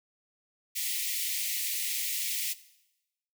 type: high-pass noise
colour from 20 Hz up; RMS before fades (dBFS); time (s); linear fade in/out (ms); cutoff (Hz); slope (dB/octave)
white; -32; 0.75-2.54; 20; 1900; 96
effects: noise-tail reverb RT60 0.9 s tail -17 dB re dry